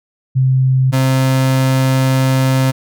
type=tone pair in turn; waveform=sine / 35% pulse; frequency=130.81 / 131.8 Hz; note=C3 / C3; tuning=0 / +13 cents; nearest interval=unison; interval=13 cents; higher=second; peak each=-9 dBFS; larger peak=neither; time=0.35-0.92 / 0.92-2.72 s; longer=second; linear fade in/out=20 ms; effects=none